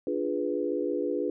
sine chord, D diminished seventh, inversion none, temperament equal, 293.7 / 349.2 / 415.3 / 493.9 Hz, D4 / F4 / Ab4 / Cb5, 0 / 0 / 0 / 0 cents, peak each -32 dBFS, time 0.07-1.3 s, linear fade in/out 2 ms, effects none

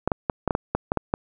clicks, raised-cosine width 1 ms, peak -7 dBFS, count 10, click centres 0.076 / 0.118 / 0.298 / 0.477 / 0.508 / 0.551 / 0.75 / 0.919 / 0.973 / 1.139 s, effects none

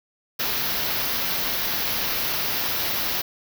white band-stop noise, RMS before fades -25 dBFS, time 0.39-3.22 s, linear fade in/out 10 ms, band 5800 to 12000 Hz, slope 48 dB/octave, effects none

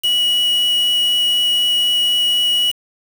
triangle tone with quantisation, 2924 Hz, F#7, 21 cents flat, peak -12 dBFS, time 0.03-2.72 s, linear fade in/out 20 ms, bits 4, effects none

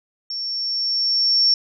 sine tone with level ramp, 5460 Hz, F8, 40 cents flat, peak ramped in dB -25 to -12 dBFS, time 0.3-1.54 s, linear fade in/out 2 ms, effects none

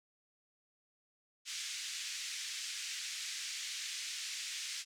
white band-pass noise, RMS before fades -42 dBFS, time 1.45-4.85 s, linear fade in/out 50 ms, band 1900 to 7100 Hz, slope 24 dB/octave, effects none

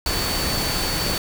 sine tone in noise, 4497 Hz, C#8, 24 cents sharp, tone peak -27 dBFS, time 0.06-1.18 s, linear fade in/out 2 ms, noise pink, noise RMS -24 dBFS, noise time 0.06-1.18 s, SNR -6 dB, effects none

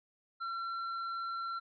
sine tone with tanh clipping, 1359 Hz, F6, 48 cents flat, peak -37 dBFS, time 0.4-1.6 s, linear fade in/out 20 ms, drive 8 dB, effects resampled to 11025 Hz

